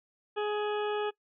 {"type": "harmonic tone", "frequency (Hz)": 418.6, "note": "G#4", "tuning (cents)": 14, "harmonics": [1, 2, 3, 4, 6, 7, 8], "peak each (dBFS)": [-30, -36, -40, -42, -46, -47, -48], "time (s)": [0.36, 1.11], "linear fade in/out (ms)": 20, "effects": ["noise-tail reverb RT60 0.1 s tail -22 dB re dry"]}